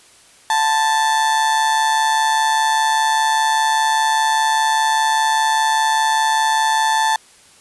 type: tone with amplitude modulation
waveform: 35% pulse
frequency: 880 Hz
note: A5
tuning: in tune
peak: -10 dBFS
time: 0.5-7.16 s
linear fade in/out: 2 ms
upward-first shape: sine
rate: 145 Hz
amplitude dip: 50%
effects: white hiss -48 dBFS RMS until 7.6 s + resampled to 24000 Hz